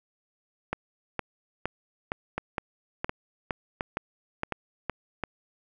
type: two click trains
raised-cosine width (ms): 0.5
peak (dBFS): -13 / -14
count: 10 / 5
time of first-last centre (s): 0.73-4.897 / 2.38-5.237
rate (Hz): 2.16 / 1.4
effects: none